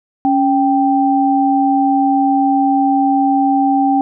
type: tone pair together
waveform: sine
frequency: 277.2 / 784 Hz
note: C#4 / G5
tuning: 0 / 0 cents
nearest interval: octave + tritone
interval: 1800 cents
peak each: -13 dBFS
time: 0.25-4.01 s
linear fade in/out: 0 ms
effects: none